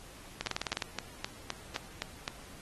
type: two click trains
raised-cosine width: 0.2 ms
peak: -16 / -15 dBFS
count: 8 / 9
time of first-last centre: 0.47-2.279 / 0.41-0.822 s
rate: 3.87 / 19.4 Hz
effects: pink hiss -52 dBFS RMS until 2.61 s + AAC 32 kbps